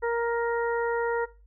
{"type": "harmonic tone", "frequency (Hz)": 468.2, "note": "A#4", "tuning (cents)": 8, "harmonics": [1, 2, 3, 4], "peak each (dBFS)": [-25, -31, -35, -37], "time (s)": [0.02, 1.26], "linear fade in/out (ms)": 20, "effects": ["noise-tail reverb RT60 0.3 s tail -19 dB re dry", "added 50 Hz sine -52 dBFS peak until 1.46 s"]}